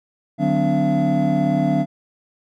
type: tone cluster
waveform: triangle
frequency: 151.1 / 187.9 / 251.9 / 289.6 / 679 Hz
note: D3 / F#3 / B3 / D4 / F5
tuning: +50 / +27 / +34 / -24 / -49 cents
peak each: -20 dBFS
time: 0.38-1.86 s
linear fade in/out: 50 ms
effects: tanh soft clip ceiling -4 dBFS